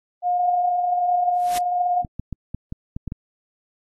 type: tone with tremolo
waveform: sine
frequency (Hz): 714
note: F5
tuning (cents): +38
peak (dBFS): -17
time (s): 0.22-2.05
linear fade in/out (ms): 50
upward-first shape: triangle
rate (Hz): 1.2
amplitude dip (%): 25
type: noise with exponential growth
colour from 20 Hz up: white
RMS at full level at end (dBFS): -25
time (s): 1.33-1.58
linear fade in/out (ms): 2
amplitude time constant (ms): 53
type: clicks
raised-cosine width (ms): 5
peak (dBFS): -17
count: 8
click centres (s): 2.048 / 2.196 / 2.327 / 2.546 / 2.724 / 2.965 / 3.077 / 3.121
effects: AAC 32 kbps